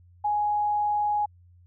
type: tone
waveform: sine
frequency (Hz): 833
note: G#5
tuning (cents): +5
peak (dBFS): -22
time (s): 0.24-1.26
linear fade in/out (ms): 10
effects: added 88 Hz sine -52 dBFS peak until 1.66 s

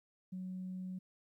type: tone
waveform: sine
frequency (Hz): 185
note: F#3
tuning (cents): 0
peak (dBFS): -39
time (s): 0.32-0.99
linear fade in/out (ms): 10
effects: tanh soft clip ceiling -35 dBFS + 13-bit

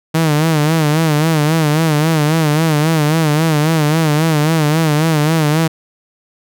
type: tone with vibrato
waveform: sawtooth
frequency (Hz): 155.56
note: D#3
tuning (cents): 0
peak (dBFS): -7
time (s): 0.14-5.68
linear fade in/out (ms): 10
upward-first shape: sine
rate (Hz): 3.7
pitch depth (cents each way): 94
effects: none

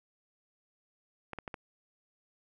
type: clicks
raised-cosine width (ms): 0.5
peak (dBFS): -24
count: 4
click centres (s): 1.333 / 1.387 / 1.478 / 1.542
effects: none

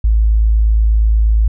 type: tone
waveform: sine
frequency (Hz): 54.2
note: A1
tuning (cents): -25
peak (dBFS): -8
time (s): 0.04-1.48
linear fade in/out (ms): 5
effects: none

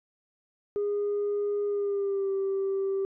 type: tone with pitch glide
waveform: sine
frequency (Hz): 410 to 389.5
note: G#4 to G4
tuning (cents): -22 to -11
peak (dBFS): -24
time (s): 0.76-3.05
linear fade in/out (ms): 0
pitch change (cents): -89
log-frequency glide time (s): 1.66-2.31
effects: tanh soft clip ceiling -23 dBFS

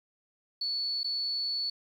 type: tone with dropouts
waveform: sine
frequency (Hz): 4435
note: C#8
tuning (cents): 0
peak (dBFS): -29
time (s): 0.61-1.7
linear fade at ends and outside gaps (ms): 5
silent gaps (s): 1.033-1.043
effects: 10-bit

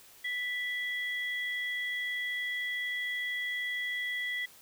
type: tone pair together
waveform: sine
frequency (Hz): 1975.5 / 3322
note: B6 / G#7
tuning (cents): 0 / 0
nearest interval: major sixth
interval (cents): 900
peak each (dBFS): -32 / -40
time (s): 0.24-4.46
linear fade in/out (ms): 10
effects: white hiss -56 dBFS RMS until 4.61 s

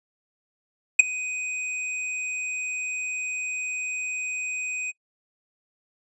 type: tone with ADSR envelope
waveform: square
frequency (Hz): 2501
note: D#7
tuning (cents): +8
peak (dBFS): -6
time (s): 0.99-4.92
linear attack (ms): 8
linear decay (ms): 10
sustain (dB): -23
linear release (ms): 24
effects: noise-tail reverb RT60 0.1 s tail -22 dB re dry + resampled to 22050 Hz

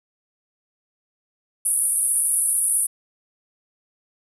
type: band-pass noise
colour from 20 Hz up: white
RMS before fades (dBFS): -21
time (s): 1.65-2.87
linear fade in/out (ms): 10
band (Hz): 9200 to 11000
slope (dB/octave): 96
effects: none

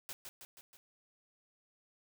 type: noise with echo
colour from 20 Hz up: white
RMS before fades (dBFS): -44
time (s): 0.09-0.13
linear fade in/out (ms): 0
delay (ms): 160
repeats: 4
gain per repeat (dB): -4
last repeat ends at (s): 0.77
effects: none

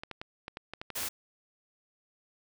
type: clicks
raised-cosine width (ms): 0.3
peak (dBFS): -23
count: 10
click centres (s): 0.035 / 0.113 / 0.215 / 0.481 / 0.571 / 0.736 / 0.815 / 0.903 / 0.979 / 1.033
type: noise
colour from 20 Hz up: white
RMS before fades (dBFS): -35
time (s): 0.95-1.09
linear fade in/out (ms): 10
effects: none

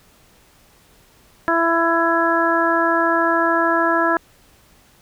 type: harmonic tone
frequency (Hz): 333.4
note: E4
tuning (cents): +20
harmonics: 1 / 2 / 3 / 4 / 5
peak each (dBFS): -21 / -21 / -21 / -21 / -21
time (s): 1.48-4.17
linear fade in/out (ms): 0
effects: pink hiss -53 dBFS RMS until 5.01 s

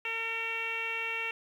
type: tone with low-pass filter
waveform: 10% pulse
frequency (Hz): 454.3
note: A#4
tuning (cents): -45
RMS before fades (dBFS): -34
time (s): 0.05-1.31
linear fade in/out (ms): 2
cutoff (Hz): 2600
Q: 8.6
effects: 10-bit

